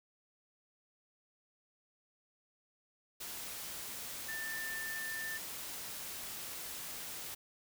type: tone in noise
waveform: sine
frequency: 1782 Hz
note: A6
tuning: 22 cents sharp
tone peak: -39 dBFS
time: 4.28-5.38 s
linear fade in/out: 10 ms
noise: white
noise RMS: -44 dBFS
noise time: 3.2-7.35 s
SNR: +2 dB
effects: none